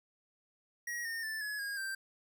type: tone with pitch steps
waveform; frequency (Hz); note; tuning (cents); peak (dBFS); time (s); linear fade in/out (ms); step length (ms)
square; 1900 / 1828.9 / 1760.5 / 1694.7 / 1631.3 / 1570.3; A#6 / A#6 / A6 / G#6 / G#6 / G6; +33 / -34 / 0 / +35 / -31 / +3; -37; 0.87-1.95; 5; 180
effects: none